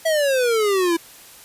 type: exponential sweep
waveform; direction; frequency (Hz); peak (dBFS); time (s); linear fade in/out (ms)
square; down; 659.3 to 328.4; -17; 0.05-0.97; 10
effects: white hiss -44 dBFS RMS until 1.44 s + resampled to 32000 Hz